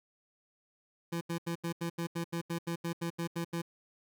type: tone bursts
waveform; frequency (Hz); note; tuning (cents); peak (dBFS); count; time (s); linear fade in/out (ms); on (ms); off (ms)
25% pulse; 168.9; E3; +42; -29; 15; 1.12-3.619; 10; 91; 81
effects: none